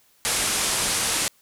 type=low-pass noise; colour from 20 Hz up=white; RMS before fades=-24 dBFS; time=0.25-1.28 s; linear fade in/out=0 ms; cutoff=11000 Hz; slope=48 dB/octave; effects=white hiss -60 dBFS RMS until 1.41 s